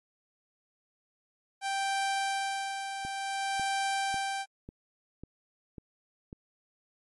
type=tone with tremolo; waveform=sawtooth; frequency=784 Hz; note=G5; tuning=in tune; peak=-24 dBFS; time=1.61-4.46 s; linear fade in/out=50 ms; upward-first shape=sine; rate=0.56 Hz; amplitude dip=55%
type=click train; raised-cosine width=3 ms; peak=-30 dBFS; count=7; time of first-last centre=3.05-6.329 s; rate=1.83 Hz
effects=MP3 48 kbps